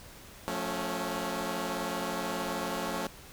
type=chord; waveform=10% pulse; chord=F augmented; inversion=none; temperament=equal with one note detuned; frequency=178.59 / 220 / 277.2 Hz; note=F3 / A3 / C#4; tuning=+39 / 0 / 0 cents; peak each=-28 dBFS; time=0.48-3.07 s; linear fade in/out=0 ms; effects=pink hiss -50 dBFS RMS until 3.32 s